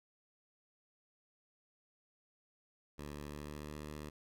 10% pulse tone with pitch glide, 73.3 to 75.14 Hz, D2 to D2, -3 to +40 cents, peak -36 dBFS, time 2.98-4.1 s, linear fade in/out 10 ms, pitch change +43 cents, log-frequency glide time 3.23-3.81 s, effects none

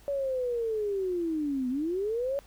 sine linear two-way sweep, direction down then up, 570 to 245.8 to 570 Hz, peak -27 dBFS, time 0.08-2.39 s, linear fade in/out 0 ms, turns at 1.69 s, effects added 50 Hz sine -55 dBFS peak until 2.46 s + pink hiss -58 dBFS RMS until 2.46 s

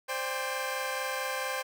15% pulse chord, C suspended second, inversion none, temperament equal with one note detuned, 523.3 / 587.3 / 797.2 Hz, C5 / D5 / G5, 0 / 0 / +29 cents, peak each -27 / -33 / -30 dBFS, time 0.08-1.63 s, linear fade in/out 20 ms, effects none

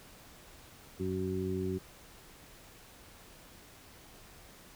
harmonic tone, 93.4 Hz, F#2, 17 cents sharp, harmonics 1 / 2 / 3 / 4, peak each -38 / -37 / -40 / -35 dBFS, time 0.99-1.79 s, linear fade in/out 20 ms, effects pink hiss -55 dBFS RMS until 4.75 s

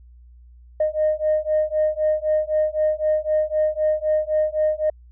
sine beating tone pair, 614 / 617.9 Hz, D#5 / D#5, -23 / -12 cents, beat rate 3.9 Hz, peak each -20 dBFS, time 0.8-4.9 s, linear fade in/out 5 ms, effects tanh soft clip ceiling -12 dBFS + added 60 Hz sine -44 dBFS peak until 5.11 s

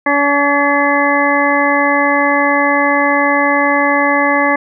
harmonic tone with a mistuned harmonic, 284.8 Hz, C#4, 47 cents sharp, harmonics 1 / 2 / 3 / 4 / 6 / 7, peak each -17 / -17 / -17 / -17 / -17 / -17 dBFS, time 0.06-4.56 s, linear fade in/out 5 ms, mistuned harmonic 7, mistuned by +38 cents, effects none

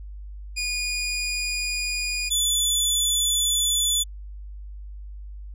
20% pulse tone pair in turn, 2452 / 3468 Hz, D#7 / A7, -26 / -26 cents, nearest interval tritone, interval 600 cents, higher second, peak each -20 / -14 dBFS, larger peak second, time 0.56-2.3 / 2.3-4.04 s, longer neither, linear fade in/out 20 ms, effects added 50 Hz sine -35 dBFS peak until 5.54 s + resampled to 32000 Hz

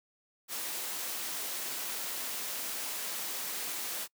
white high-pass noise, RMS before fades -37 dBFS, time 0.48-4.08 s, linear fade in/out 50 ms, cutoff 240 Hz, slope 12 dB/octave, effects noise-tail reverb RT60 0.1 s tail -25 dB re dry

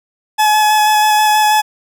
40% pulse tone with vibrato, 852 Hz, G#5, 44 cents sharp, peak -8 dBFS, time 0.38-1.62 s, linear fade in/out 20 ms, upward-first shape square, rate 6.2 Hz, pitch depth 10 cents each way, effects none

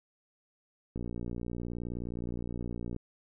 click train, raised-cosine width 3 ms, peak -25 dBFS, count 120, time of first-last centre 0.96-2.963 s, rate 59.4 Hz, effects none

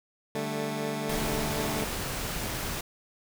15% pulse chord, D suspended fourth, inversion none, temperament equal with one note detuned, 148.02 / 196 / 220 Hz, D3 / G3 / A3, +14 / 0 / 0 cents, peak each -28 / -32 / -26 dBFS, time 0.35-1.84 s, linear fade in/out 2 ms
pink noise, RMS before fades -33 dBFS, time 1.09-2.81 s, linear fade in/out 5 ms
effects none

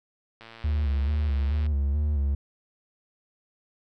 click train, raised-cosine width 0.3 ms, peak -29 dBFS, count 144, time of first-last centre 0.41-1.664 s, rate 114 Hz
triangle tone with vibrato, 72.4 Hz, D2, 24 cents flat, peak -20 dBFS, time 0.64-2.35 s, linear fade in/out 5 ms, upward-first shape square, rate 2.3 Hz, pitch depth 60 cents each way
effects none

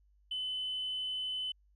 sine tone, 3024 Hz, F#7, 37 cents sharp, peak -33 dBFS, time 0.31-1.52 s, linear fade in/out 5 ms, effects tanh soft clip ceiling -29 dBFS + added 50 Hz sine -64 dBFS peak until 1.75 s

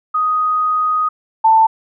sine tone pair in turn, 1248 / 888.4 Hz, D#6 / A5, +5 / +16 cents, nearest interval tritone, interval 589 cents, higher first, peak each -13 / -7 dBFS, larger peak second, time 0.14-1.09 / 1.44-1.67 s, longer first, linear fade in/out 10 ms, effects none

